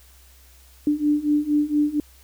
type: beating tone pair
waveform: sine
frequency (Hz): 293.7 / 298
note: D4 / D4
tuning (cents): 0 / +25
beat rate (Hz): 4.3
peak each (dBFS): -22 / -20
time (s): 0.87-2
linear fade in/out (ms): 2
effects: added 64 Hz sine -50 dBFS peak until 2.23 s + white hiss -54 dBFS RMS until 2.23 s